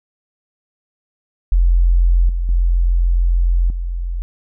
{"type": "tone with level steps", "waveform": "sine", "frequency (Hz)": 43.43, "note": "F1", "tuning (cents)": -9, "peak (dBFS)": [-9, -16, -11, -19], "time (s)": [1.52, 4.22], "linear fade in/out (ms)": 0, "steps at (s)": [2.29, 2.49, 3.7], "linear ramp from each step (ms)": 2, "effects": []}